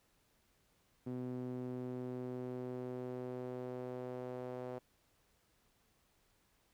sawtooth tone with band-pass filter sweep, 125.7 Hz, B2, 31 cents sharp, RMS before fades -43 dBFS, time 1.06-4.79 s, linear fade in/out 10 ms, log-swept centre 280 to 530 Hz, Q 1.8, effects pink hiss -74 dBFS RMS until 6.73 s

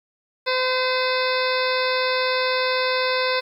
harmonic tone with a mistuned harmonic, 512 Hz, C5, 38 cents flat, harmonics 1 / 2 / 3 / 4 / 5 / 7 / 8 / 9 / 10, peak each -23 / -26 / -28 / -29 / -30 / -31 / -32 / -33 / -33 dBFS, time 0.46-3.41 s, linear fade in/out 20 ms, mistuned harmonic 9, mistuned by -27 cents, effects 9-bit

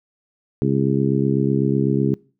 harmonic tone, 68 Hz, C#2, 33 cents flat, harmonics 2 / 3 / 4 / 5 / 6, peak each -20 / -22 / -23 / -24 / -25 dBFS, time 0.62-2.14 s, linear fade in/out 0 ms, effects noise-tail reverb RT60 0.4 s tail -24 dB re dry

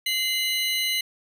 square tone cluster, 2073 / 2936 / 4032 Hz, C7 / F#7 / B7, -17 / -14 / +35 cents, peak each -28 dBFS, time 0.06-1.01 s, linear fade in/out 5 ms, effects none

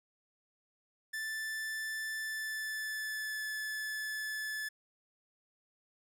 45% pulse tone with pitch glide, 1760 to 1732.8 Hz, A6 to A6, 0 to -27 cents, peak -36 dBFS, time 1.13-4.69 s, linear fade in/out 10 ms, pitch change -27 cents, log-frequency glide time 2.19-3.48 s, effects none

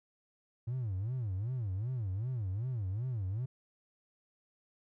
triangle tone with vibrato, 110 Hz, A2, in tune, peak -30 dBFS, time 0.67-3.46 s, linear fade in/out 10 ms, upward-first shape sine, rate 2.6 Hz, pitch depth 300 cents each way, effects tanh soft clip ceiling -28 dBFS

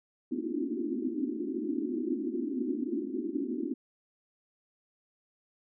pink band-pass noise, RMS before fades -33 dBFS, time 0.31-3.74 s, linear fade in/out 10 ms, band 230 to 370 Hz, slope 96 dB/octave, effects none

